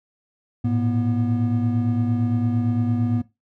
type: tone cluster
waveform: triangle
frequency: 108.3 / 117.1 / 242 Hz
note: A2 / A#2 / B3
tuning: -27 / +8 / -35 cents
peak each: -20 / -27 / -20 dBFS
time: 0.64-3.22 s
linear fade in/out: 10 ms
effects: noise-tail reverb RT60 0.2 s tail -17 dB re dry